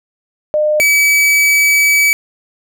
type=tone pair in turn; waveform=sine / 45% pulse; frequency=606 / 2288 Hz; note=D#5 / D7; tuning=-46 / -46 cents; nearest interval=octave + major seventh; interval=2300 cents; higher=second; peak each=-10 / -8 dBFS; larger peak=second; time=0.54-0.8 / 0.8-2.13 s; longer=second; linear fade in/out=0 ms; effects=none